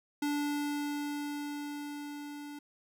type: tone with level ramp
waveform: square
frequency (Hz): 291.2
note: D4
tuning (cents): -15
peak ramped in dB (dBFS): -30 to -43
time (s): 0.22-2.59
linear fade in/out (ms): 5
effects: none